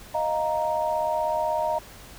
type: chord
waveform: sine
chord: Eb suspended second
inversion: none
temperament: equal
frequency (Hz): 622.3 / 698.5 / 932.3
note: Eb5 / F5 / Bb5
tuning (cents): 0 / 0 / 0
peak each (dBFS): -26 / -30 / -26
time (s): 0.14-1.79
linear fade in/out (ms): 10
effects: added 50 Hz sine -52 dBFS peak until 2.18 s + pink hiss -46 dBFS RMS until 2.18 s